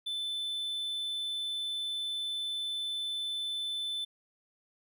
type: tone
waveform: triangle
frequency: 3520 Hz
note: A7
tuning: in tune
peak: -31 dBFS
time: 0.06-4.05 s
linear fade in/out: 10 ms
effects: none